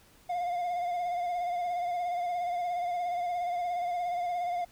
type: tone with vibrato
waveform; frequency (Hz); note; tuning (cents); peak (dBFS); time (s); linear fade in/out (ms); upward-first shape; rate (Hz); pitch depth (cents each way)
triangle; 706; F5; +19; -27; 0.29-4.65; 10; sine; 17; 39
effects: pink hiss -60 dBFS RMS until 4.71 s

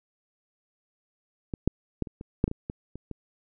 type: clicks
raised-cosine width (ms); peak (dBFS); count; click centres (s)
3; -18 / -8 / -13 / -27 / -25 / -8 / -15 / -20 / -19 / -26 / -23; 11; 1.538 / 1.676 / 2.023 / 2.072 / 2.211 / 2.441 / 2.479 / 2.514 / 2.699 / 2.956 / 3.113
effects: none

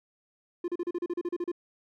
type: tone bursts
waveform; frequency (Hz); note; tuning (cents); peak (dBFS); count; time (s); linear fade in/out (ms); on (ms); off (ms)
triangle; 349.2; F4; 0; -26; 12; 0.64-1.517; 5; 41; 35
effects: none

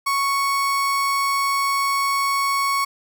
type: tone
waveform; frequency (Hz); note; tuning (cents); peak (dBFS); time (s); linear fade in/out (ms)
35% pulse; 1108.7; C#6; 0; -17; 0.06-2.85; 10
effects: none

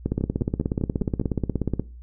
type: two click trains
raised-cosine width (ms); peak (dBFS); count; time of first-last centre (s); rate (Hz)
3; -13 / -10; 6 / 30; 0.21-1.214 / 0.06-1.797; 4.98 / 16.7
effects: noise-tail reverb RT60 0.3 s tail -18 dB re dry + added 60 Hz sine -39 dBFS peak until 2.02 s

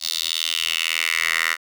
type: tone with high-pass filter sweep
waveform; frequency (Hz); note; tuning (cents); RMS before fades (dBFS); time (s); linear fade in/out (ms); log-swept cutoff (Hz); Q
10% pulse; 81.8; E2; -13; -23; 0-1.57; 50; 4300 to 1700; 3.5
effects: none

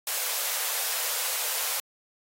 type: high-pass noise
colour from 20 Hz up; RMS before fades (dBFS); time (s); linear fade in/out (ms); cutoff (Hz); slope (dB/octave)
white; -29; 0.07-1.8; 2; 450; 96
effects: AAC 48 kbps

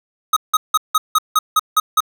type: tone bursts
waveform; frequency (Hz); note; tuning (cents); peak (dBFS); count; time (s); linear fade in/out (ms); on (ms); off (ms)
square; 1262; D#6; +24; -11; 9; 0.33-2.005; 5; 35; 170
effects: none

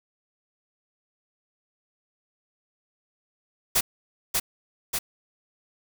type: noise with echo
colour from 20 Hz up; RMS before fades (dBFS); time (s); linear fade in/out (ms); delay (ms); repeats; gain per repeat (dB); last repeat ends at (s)
white; -21; 3.75-3.81; 10; 590; 2; -3; 4.99
effects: none

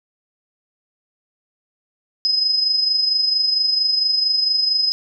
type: tone with amplitude modulation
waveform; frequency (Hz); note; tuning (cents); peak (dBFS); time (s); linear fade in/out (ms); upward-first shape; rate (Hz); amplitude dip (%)
sine; 5060; D#8; +28; -13; 2.25-4.92; 0; sine; 24.4; 50
effects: none

